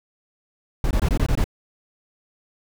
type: noise bursts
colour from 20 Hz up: brown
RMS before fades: -19 dBFS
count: 7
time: 0.84-1.442 s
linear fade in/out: 2 ms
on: 68 ms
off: 21 ms
effects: none